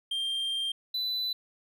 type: tone pair in turn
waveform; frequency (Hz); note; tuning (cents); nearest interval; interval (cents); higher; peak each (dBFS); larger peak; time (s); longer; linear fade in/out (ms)
triangle; 3181 / 3994; G7 / B7; +25 / +19; major third; 394; second; -27; neither; 0.11-0.72 / 0.94-1.33; first; 5
effects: none